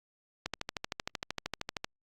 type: click train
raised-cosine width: 0.2 ms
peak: -16 dBFS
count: 19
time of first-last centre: 0.46-1.845 s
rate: 13 Hz
effects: Opus 48 kbps